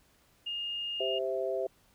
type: tone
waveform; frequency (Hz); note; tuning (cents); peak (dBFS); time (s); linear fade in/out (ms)
sine; 2833; F7; +24; -33; 0.46-1.19; 10
type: chord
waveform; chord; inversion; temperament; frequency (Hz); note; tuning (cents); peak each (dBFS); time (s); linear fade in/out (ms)
sine; C major; second; equal; 392 / 523.3 / 659.3; G4 / C5 / E5; 0 / 0 / 0; -34; 1-1.67; 5
effects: pink hiss -66 dBFS RMS until 1.94 s